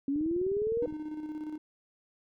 sine linear sweep, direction up, 270.3 to 489.2 Hz, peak -27 dBFS, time 0.08-0.86 s, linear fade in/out 2 ms
click train, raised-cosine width 3 ms, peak -32 dBFS, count 16, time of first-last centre 0.16-0.925 s, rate 19.6 Hz
triangle tone with tremolo, 306.2 Hz, D#4, 28 cents flat, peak -32 dBFS, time 0.82-1.58 s, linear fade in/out 5 ms, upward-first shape square, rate 17 Hz, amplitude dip 45%
effects none

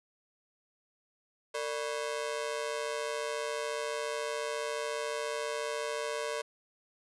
sawtooth ring-modulated tone, 523.3 Hz, C5, in tune, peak -26 dBFS, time 1.54-6.42 s, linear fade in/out 10 ms, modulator 67.1 Hz, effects resampled to 24000 Hz + 10-bit

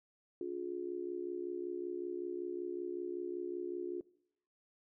sine tone with amplitude modulation, 355.6 Hz, F4, 31 cents sharp, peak -33 dBFS, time 0.41-4.01 s, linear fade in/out 2 ms, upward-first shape sine, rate 65.3 Hz, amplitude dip 90%, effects noise-tail reverb RT60 0.7 s tail -21 dB re dry

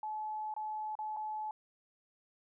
sine tone with dropouts, 859 Hz, A5, 42 cents flat, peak -36 dBFS, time 0.03-1.51 s, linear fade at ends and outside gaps 2 ms, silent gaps 0.54-0.564 / 0.953-0.989 / 1.165-1.169 s, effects none

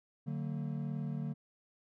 triangle chord, D augmented, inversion none, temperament equal with one note detuned, 146.83 / 185 / 227.6 Hz, D3 / F#3 / A#3, 0 / 0 / -41 cents, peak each -35 / -40 / -39 dBFS, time 0.26-1.34 s, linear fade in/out 20 ms, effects none

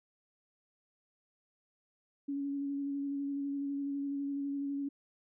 sine tone with vibrato, 280.5 Hz, C#4, 21 cents sharp, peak -33 dBFS, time 2.28-4.89 s, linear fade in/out 10 ms, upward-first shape square, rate 12 Hz, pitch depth 13 cents each way, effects none

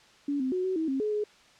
sine tone with pitch steps, 285.3 / 260 / 367.1 / 375.1 / 320.5 / 268.1 / 424.3 / 419.8 Hz, C#4 / C4 / F#4 / F#4 / E4 / C4 / G#4 / G#4, +50 / -11 / -14 / +24 / -49 / +42 / +37 / +19 cents, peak -26 dBFS, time 0.28-1.24 s, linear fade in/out 5 ms, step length 120 ms, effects white hiss -57 dBFS RMS until 1.59 s + low-pass 5000 Hz 12 dB/octave

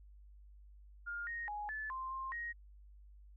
sine tone with pitch steps, 1412 / 1865 / 833 / 1737 / 1047 / 1058 / 1880 Hz, F6 / A#6 / G#5 / A6 / C6 / C6 / A#6, +19 / 0 / +5 / -23 / +1 / +19 / +14 cents, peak -39 dBFS, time 1.06-2.53 s, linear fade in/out 20 ms, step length 210 ms, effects added 50 Hz sine -55 dBFS peak until 3.36 s

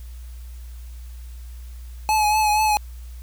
square tone with vibrato, 852 Hz, G#5, 44 cents sharp, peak -17 dBFS, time 2.09-2.77 s, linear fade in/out 0 ms, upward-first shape triangle, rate 4.2 Hz, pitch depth 37 cents each way, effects added 60 Hz sine -34 dBFS peak until 3.22 s + white hiss -53 dBFS RMS until 3.22 s

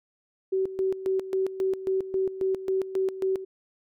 sine tone with tremolo, 380.8 Hz, F#4, 50 cents sharp, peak -22 dBFS, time 0.52-3.45 s, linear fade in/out 10 ms, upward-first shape square, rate 3.7 Hz, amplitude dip 75%, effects none

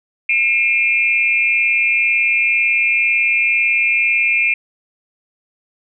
sine tone with amplitude modulation, 2400 Hz, D7, 37 cents sharp, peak -8 dBFS, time 0.29-4.54 s, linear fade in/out 5 ms, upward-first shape sine, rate 238 Hz, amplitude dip 95%, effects none

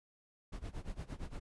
brown noise with tremolo, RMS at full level -40 dBFS, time 0.52-1.4 s, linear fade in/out 10 ms, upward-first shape sine, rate 8.7 Hz, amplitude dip 90%, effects resampled to 24000 Hz

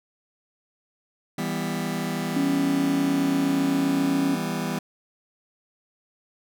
sawtooth chord, E minor, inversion none, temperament just, 164.81 / 197.78 / 247.2 Hz, E3 / G3 / B3, 0 / +16 / +2 cents, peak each -26 dBFS, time 1.38-4.79 s, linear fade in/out 5 ms
sine tone with pitch glide, 276.7 to 274.8 Hz, C#4 to C#4, -3 to -15 cents, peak -21 dBFS, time 2.36-4.35 s, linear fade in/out 5 ms, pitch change -12 cents, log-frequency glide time 3.15-3.31 s
effects none

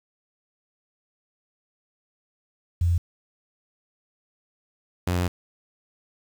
sine / sawtooth tone pair in turn, 86.1 / 89.08 Hz, F2 / F2, -24 / +35 cents, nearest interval minor second, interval 59 cents, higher second, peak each -18 dBFS, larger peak neither, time 2.81-2.98 / 5.07-5.28 s, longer second, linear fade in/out 5 ms, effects 8-bit

